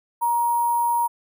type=tone with sample-and-hold; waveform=sine; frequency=945 Hz; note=A#5; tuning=23 cents sharp; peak=-18 dBFS; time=0.21-1.08 s; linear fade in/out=20 ms; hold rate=11025 Hz; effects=none